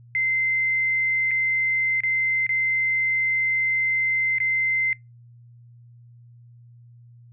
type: tone with dropouts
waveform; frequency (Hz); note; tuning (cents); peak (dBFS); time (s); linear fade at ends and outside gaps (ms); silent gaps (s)
sine; 2075; C7; -15; -20; 0.15-4.93; 1; 1.31-1.314 / 2.005-2.035 / 2.466-2.492 / 4.384-4.402
effects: noise-tail reverb RT60 0.2 s tail -25 dB re dry + added 119 Hz sine -46 dBFS peak until 7.32 s